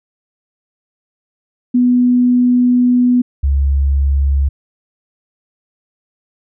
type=tone pair in turn; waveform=sine; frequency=246.9 / 69.28 Hz; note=B3 / C#2; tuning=0 / 0 cents; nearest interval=octave + minor seventh; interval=2200 cents; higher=first; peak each=-8 / -10 dBFS; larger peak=first; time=1.74-3.22 / 3.43-4.49 s; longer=first; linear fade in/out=10 ms; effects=none